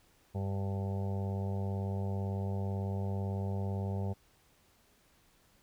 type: harmonic tone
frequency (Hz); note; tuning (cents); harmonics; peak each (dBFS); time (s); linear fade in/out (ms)
98; G2; 0; 1 / 2 / 4 / 5 / 6 / 7 / 8 / 9; -33 / -39 / -45 / -47 / -49 / -50 / -51 / -52; 0.34-4.14; 20
effects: pink hiss -67 dBFS RMS until 5.62 s